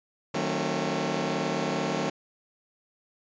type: chord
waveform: 15% pulse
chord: D# diminished seventh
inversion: none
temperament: just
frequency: 155.56 / 186.68 / 224 / 268.8 Hz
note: D#3 / F#3 / A3 / C4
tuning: 0 / +16 / +31 / +47 cents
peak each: -26 dBFS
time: 0.34-2.1 s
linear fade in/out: 5 ms
effects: resampled to 16000 Hz